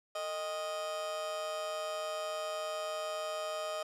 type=tone with amplitude modulation; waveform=30% pulse; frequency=622.3 Hz; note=D#5; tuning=in tune; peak=-30 dBFS; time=0.15-3.83 s; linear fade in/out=5 ms; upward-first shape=sine; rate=174 Hz; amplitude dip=60%; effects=low-pass 10000 Hz 12 dB/octave